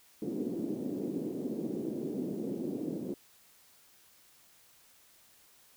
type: band-pass noise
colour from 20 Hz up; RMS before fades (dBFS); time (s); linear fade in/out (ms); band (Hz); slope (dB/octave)
pink; -36; 0.22-3.14; 2; 220 to 380; 24
effects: white hiss -62 dBFS RMS until 5.76 s